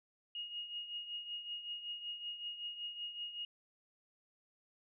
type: tone with tremolo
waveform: sine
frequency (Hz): 2869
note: F7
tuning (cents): +46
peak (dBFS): -38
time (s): 0.35-3.45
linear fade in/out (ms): 2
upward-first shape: triangle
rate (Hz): 5.3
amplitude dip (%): 70
effects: none